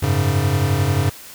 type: chord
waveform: square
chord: F# suspended second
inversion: none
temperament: equal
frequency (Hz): 92.5 / 103.83 / 138.59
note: F#2 / G#2 / C#3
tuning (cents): 0 / 0 / 0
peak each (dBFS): -21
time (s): 0.02-1.1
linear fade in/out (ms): 10
effects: white hiss -39 dBFS RMS until 1.34 s